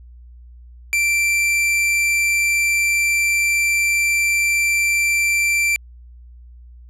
45% pulse tone, 2349 Hz, D7, in tune, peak -15 dBFS, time 0.93-5.76 s, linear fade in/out 0 ms, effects added 60 Hz sine -39 dBFS peak until 6.89 s + low-pass 12000 Hz 12 dB/octave

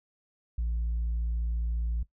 sine tone, 57.3 Hz, A#1, 29 cents flat, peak -25 dBFS, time 0.58-2.03 s, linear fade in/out 5 ms, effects noise-tail reverb RT60 0.1 s tail -18 dB re dry + tanh soft clip ceiling -25 dBFS

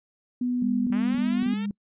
sine tone with pitch glide, 246.9 to 248.6 Hz, B3 to B3, 0 to +12 cents, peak -23 dBFS, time 0.41-1.54 s, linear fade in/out 5 ms, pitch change +12 cents, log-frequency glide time 0.9-1.38 s
sine tone bursts, 203.1 Hz, G#3, 38 cents flat, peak -26 dBFS, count 4, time 0.62-1.71 s, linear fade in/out 2 ms, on 250 ms, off 30 ms
5% pulse linear sweep, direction up, 190 to 463.7 Hz, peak -26 dBFS, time 0.92-1.66 s, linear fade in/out 5 ms
effects noise-tail reverb RT60 0.1 s tail -26 dB re dry + resampled to 8000 Hz

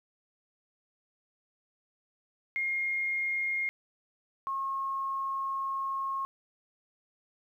sine tone pair in turn, 2134 / 1083.1 Hz, C7 / C#6, +34 / -40 cents, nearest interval octave, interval 1174 cents, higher first, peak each -28 / -30 dBFS, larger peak first, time 2.56-3.69 / 4.47-6.25 s, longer second, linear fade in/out 0 ms, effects 11-bit

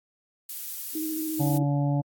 violet noise, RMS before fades -34 dBFS, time 0.49-1.58 s, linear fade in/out 5 ms
sine tone with vibrato, 314.5 Hz, D#4, 19 cents sharp, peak -28 dBFS, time 0.95-1.63 s, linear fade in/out 5 ms, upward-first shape sine, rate 14 Hz, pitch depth 21 cents each way
harmonic tone, 142.9 Hz, D3, 47 cents flat, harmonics 1 / 2 / 4 / 5 / 6, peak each -23 / -29 / -35 / -37 / -39 dBFS, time 1.39-2.02 s, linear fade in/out 20 ms
effects AAC 64 kbps

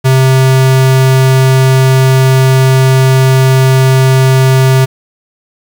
square tone, 131.6 Hz, C3, 10 cents sharp, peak -5 dBFS, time 0.04-4.86 s, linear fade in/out 20 ms, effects 7-bit

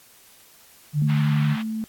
sine tone with vibrato, 148.3 Hz, D3, 17 cents sharp, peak -18 dBFS, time 0.93-1.57 s, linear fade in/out 50 ms, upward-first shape triangle, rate 12 Hz, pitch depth 27 cents each way
sine tone, 220 Hz, A3, in tune, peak -25 dBFS, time 1.02-1.84 s, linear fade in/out 0 ms
pink band-pass noise, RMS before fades -37 dBFS, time 1.08-1.63 s, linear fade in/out 20 ms, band 920 to 3400 Hz, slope 24 dB/octave
effects white hiss -52 dBFS RMS until 1.88 s + AAC 64 kbps

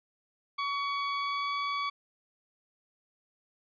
sawtooth tone with pitch glide, 1128 to 1135.8 Hz, C#6 to C#6, +30 to +42 cents, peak -26 dBFS, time 0.58-1.9 s, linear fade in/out 10 ms, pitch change +12 cents, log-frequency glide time 1.16-1.53 s, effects resampled to 11025 Hz

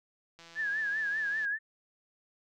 click train, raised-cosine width 0.2 ms, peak -35 dBFS, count 178, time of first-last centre 0.39-1.45 s, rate 167 Hz
sine tone with vibrato, 1699 Hz, G#6, 39 cents sharp, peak -29 dBFS, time 0.55-1.59 s, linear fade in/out 50 ms, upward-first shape triangle, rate 5.1 Hz, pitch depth 100 cents each way
effects none

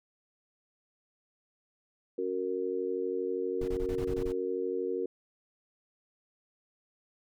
harmonic tone, 92.5 Hz, F#2, in tune, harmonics 3 / 4 / 5, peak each -39 / -33 / -33 dBFS, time 2.18-5.06 s, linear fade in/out 5 ms
brown noise bursts, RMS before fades -37 dBFS, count 8, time 3.61-4.324 s, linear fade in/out 5 ms, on 70 ms, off 22 ms
effects none

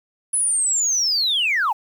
sine linear sweep, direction down, 10310 to 775 Hz, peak -16 dBFS, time 0.33-1.73 s, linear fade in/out 10 ms, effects tanh soft clip ceiling -13 dBFS + 8-bit

